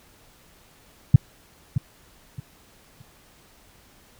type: tone with echo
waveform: sine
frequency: 130.81 Hz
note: C3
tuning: in tune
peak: -4 dBFS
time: 1.14-1.16 s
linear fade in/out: 5 ms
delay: 620 ms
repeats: 3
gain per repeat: -12 dB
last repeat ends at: 3.02 s
effects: pink hiss -55 dBFS RMS until 4.19 s